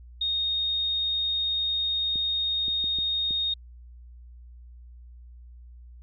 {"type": "tone", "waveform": "sine", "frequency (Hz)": 3709, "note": "A#7", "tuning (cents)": -9, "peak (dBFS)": -24, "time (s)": [0.21, 3.54], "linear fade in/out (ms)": 5}
{"type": "clicks", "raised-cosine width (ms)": 3, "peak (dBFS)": -29, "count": 5, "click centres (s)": [2.157, 2.682, 2.842, 2.987, 3.308]}
{"effects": ["added 60 Hz sine -44 dBFS peak until 6.02 s"]}